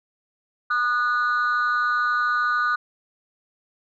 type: tone pair together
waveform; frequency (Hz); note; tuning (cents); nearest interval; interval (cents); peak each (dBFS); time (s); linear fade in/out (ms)
sine; 1219 / 1467.8; D#6 / F#6; -36 / -14; minor third; 322; -20; 0.7-2.76; 10
effects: tanh soft clip ceiling -16 dBFS